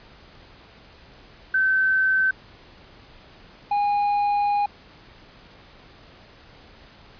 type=tone pair in turn; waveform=sine / triangle; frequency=1538 / 819.4 Hz; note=G6 / G#5; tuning=-33 / -24 cents; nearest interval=major seventh; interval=1091 cents; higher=first; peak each=-17 dBFS; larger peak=neither; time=1.54-2.31 / 3.71-4.66 s; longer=second; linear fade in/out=5 ms; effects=pink hiss -49 dBFS RMS until 7.19 s + resampled to 11025 Hz